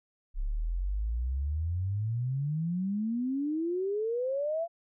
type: exponential sweep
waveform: sine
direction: up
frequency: 32.7 to 690 Hz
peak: -28 dBFS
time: 0.34-4.68 s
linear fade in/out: 50 ms
effects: none